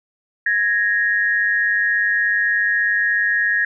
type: tone pair together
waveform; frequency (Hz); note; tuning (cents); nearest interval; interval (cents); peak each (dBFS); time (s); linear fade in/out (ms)
sine; 1661.2 / 1864.6; G#6 / A#6; 0 / 0; major second; 200; -18; 0.46-3.65; 5
effects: none